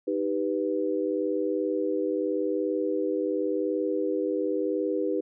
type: chord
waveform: sine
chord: Eb augmented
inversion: none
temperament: equal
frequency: 311.1 / 392 / 493.9 Hz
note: Eb4 / G4 / B4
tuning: 0 / 0 / 0 cents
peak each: -29 dBFS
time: 0.07-5.21 s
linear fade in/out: 10 ms
effects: none

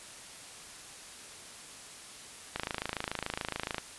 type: click train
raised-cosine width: 0.3 ms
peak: -16 dBFS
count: 34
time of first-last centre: 2.56-3.782 s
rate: 27 Hz
effects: white hiss -48 dBFS RMS until 3.98 s + resampled to 24000 Hz

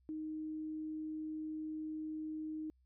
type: tone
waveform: sine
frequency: 311.1 Hz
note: D#4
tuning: in tune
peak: -39 dBFS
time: 0.09-2.7 s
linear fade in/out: 0 ms
effects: added 63 Hz sine -68 dBFS peak until 2.85 s

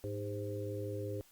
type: harmonic tone with a mistuned harmonic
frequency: 103.83 Hz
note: G#2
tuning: in tune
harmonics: 1 / 3 / 4 / 5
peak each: -40 / -45 / -42 / -43 dBFS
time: 0.04-1.21 s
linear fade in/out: 0 ms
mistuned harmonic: 4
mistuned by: -41 cents
effects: white hiss -64 dBFS RMS until 1.31 s + Opus 48 kbps

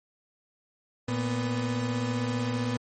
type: tone pair together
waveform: 35% pulse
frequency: 116.3 / 248.1 Hz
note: A#2 / B3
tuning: -4 / +8 cents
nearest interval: octave + minor second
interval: 1312 cents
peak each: -28 dBFS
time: 1.08-2.77 s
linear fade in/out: 5 ms
effects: MP3 32 kbps

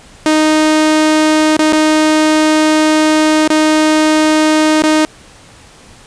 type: tone with dropouts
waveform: sawtooth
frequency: 310 Hz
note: D#4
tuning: 6 cents flat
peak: -4 dBFS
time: 0.26-5.05 s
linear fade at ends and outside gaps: 1 ms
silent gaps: 1.568-1.591 / 1.725-1.731 / 3.477-3.502 / 4.822-4.836 s
effects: pink hiss -40 dBFS RMS until 6.06 s + resampled to 22050 Hz

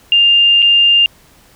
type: tone with dropouts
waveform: sine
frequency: 2802 Hz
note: F7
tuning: 5 cents sharp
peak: -6 dBFS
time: 0.12-1.06 s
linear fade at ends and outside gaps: 1 ms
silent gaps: 0.621-0.625 s
effects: pink hiss -47 dBFS RMS until 1.55 s

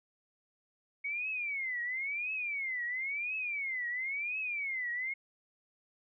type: tone with vibrato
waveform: sine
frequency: 2217 Hz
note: C#7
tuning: in tune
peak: -33 dBFS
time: 1.04-5.14 s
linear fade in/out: 10 ms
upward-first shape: triangle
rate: 0.97 Hz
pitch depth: 280 cents each way
effects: none

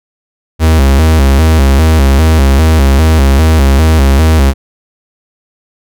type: tone with vibrato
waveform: 45% pulse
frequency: 73.6 Hz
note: D2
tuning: 4 cents sharp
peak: -4 dBFS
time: 0.59-4.54 s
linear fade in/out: 50 ms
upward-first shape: square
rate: 2.5 Hz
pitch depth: 140 cents each way
effects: none

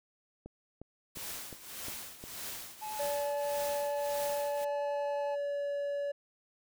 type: click train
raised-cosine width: 2 ms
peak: -32 dBFS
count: 6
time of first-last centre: 0.46-2.239 s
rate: 2.81 Hz
type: noise with tremolo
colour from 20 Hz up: white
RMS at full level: -40 dBFS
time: 1.15-4.65 s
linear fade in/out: 10 ms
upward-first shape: triangle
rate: 1.7 Hz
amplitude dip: 80%
type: tone with vibrato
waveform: triangle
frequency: 858 Hz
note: A5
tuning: 44 cents flat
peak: -36 dBFS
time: 2.81-5.36 s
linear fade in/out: 20 ms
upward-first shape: sine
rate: 11 Hz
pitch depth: 10 cents each way
type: tone with pitch glide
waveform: triangle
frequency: 576 to 570.4 Hz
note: D5 to C#5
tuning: -34 to +49 cents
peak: -30 dBFS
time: 2.99-6.12 s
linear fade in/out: 10 ms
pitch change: -17 cents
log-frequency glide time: 4.68-5.73 s
effects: none

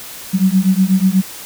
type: beating tone pair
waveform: sine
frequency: 185 / 193.2 Hz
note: F#3 / G3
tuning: 0 / -25 cents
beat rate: 8.2 Hz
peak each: -13 dBFS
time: 0.33-1.22 s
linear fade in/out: 20 ms
effects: white hiss -32 dBFS RMS until 1.45 s

